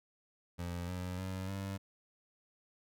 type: tone with pitch steps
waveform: 25% pulse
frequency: 87.31 / 90.6 / 94.01 / 97.55 Hz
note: F2 / F#2 / F#2 / G2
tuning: 0 / -36 / +28 / -8 cents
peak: -34 dBFS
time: 0.58-1.78 s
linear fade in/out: 20 ms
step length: 300 ms
effects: none